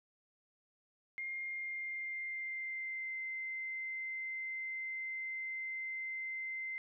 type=tone with pitch glide; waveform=sine; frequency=2121 to 2076 Hz; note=C7 to C7; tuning=+23 to -14 cents; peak=-38 dBFS; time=1.18-6.78 s; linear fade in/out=0 ms; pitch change=-37 cents; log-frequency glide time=1.44-3.19 s; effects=none